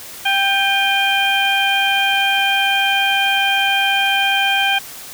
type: harmonic tone with a mistuned harmonic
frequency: 787 Hz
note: G5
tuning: 7 cents sharp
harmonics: 1 / 2 / 3 / 4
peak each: -19 / -19 / -19 / -19 dBFS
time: 0.25-4.79 s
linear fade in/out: 10 ms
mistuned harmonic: 3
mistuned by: +49 cents
effects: white hiss -34 dBFS RMS until 5.13 s